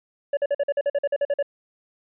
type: tone bursts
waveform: triangle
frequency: 569 Hz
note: C#5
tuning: 45 cents sharp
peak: -17 dBFS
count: 13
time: 0.33-1.427 s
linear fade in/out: 5 ms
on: 41 ms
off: 47 ms
effects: resampled to 8000 Hz